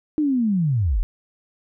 sine linear sweep, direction down, 312.8 to 31.11 Hz, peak -17 dBFS, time 0.18-1.03 s, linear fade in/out 0 ms, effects none

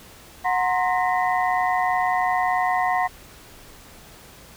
sine tone cluster, 733 / 931 / 1056 / 1856 / 1994 Hz, F#5 / A#5 / C6 / A#6 / B6, -16 / -2 / +16 / -8 / +16 cents, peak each -21 / -28 / -26 / -29 / -30 dBFS, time 0.44-3.08 s, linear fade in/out 20 ms, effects pink hiss -46 dBFS RMS until 4.56 s

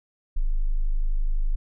sine tone, 25.96 Hz, G#0, in tune, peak -19 dBFS, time 0.36-1.56 s, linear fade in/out 10 ms, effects none

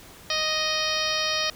harmonic tone, 622.3 Hz, D#5, in tune, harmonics 1 / 2 / 3 / 4 / 5 / 6 / 7 / 8 / 9, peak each -32 / -32 / -32 / -32 / -32 / -32 / -32 / -32 / -32 dBFS, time 0.3-1.5 s, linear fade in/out 2 ms, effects pink hiss -47 dBFS RMS until 1.55 s

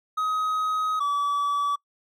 triangle tone pair in turn, 1263 / 1147.8 Hz, D#6 / D6, +26 / -40 cents, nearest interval major second, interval 166 cents, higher first, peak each -21 / -20 dBFS, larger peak second, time 0.17-1 / 1-1.76 s, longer first, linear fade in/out 10 ms, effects noise-tail reverb RT60 0.1 s tail -26 dB re dry

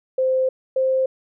sine tone pair in turn, 520 / 524.2 Hz, C5 / C5, -11 / +3 cents, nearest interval unison, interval 14 cents, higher second, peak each -16 dBFS, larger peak neither, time 0.18-0.49 / 0.76-1.06 s, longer first, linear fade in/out 5 ms, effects none

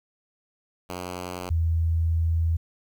5% pulse / sine tone pair in turn, 90.1 / 82.26 Hz, F#2 / E2, -45 / -3 cents, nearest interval major second, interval 158 cents, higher first, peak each -21 / -20 dBFS, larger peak second, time 0.89-1.5 / 1.5-2.57 s, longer second, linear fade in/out 10 ms, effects 10-bit

